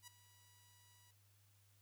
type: tone with ADSR envelope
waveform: 5% pulse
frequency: 974 Hz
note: B5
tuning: 24 cents flat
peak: -40 dBFS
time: 0.02-1.11 s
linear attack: 55 ms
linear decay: 6 ms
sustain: -16 dB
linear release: 4 ms
effects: added 100 Hz sine -70 dBFS peak until 1.81 s + white hiss -75 dBFS RMS until 1.81 s